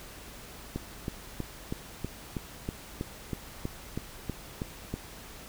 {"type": "click train", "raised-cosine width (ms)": 3, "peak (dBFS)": -19, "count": 14, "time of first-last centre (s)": [0.76, 4.94], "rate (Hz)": 3.11, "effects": ["added 51 Hz sine -54 dBFS peak until 5.48 s", "pink hiss -47 dBFS RMS until 5.48 s"]}